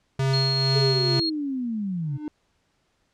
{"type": "tone with tremolo", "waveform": "square", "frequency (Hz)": 134.4, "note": "C3", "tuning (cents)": 47, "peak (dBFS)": -20, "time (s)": [0.19, 1.2], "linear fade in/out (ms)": 5, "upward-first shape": "triangle", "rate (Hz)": 2.1, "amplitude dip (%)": 45}
{"type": "tone", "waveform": "sine", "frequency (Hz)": 4275, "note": "C8", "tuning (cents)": 36, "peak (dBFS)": -23, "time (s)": [0.33, 1.3], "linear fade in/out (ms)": 10}
{"type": "linear sweep", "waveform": "sine", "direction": "down", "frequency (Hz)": [430.7, 130.81], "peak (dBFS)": -25, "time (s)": [0.74, 2.18], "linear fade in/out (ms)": 20}
{"type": "tone with exponential growth", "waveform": "triangle", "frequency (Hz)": 301.6, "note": "D4", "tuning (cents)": 46, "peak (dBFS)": -24, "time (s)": [1.95, 2.28], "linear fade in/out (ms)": 1, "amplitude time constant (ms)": 70}
{"effects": ["pink hiss -69 dBFS RMS until 3.13 s", "low-pass 7000 Hz 12 dB/octave"]}